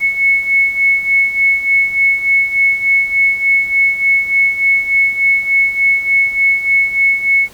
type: beating tone pair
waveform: sine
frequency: 2198 / 2201.4 Hz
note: C#7 / C#7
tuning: -15 / -13 cents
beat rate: 3.4 Hz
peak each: -16 / -11 dBFS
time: 0-7.49 s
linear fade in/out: 50 ms
effects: pink hiss -41 dBFS RMS until 7.53 s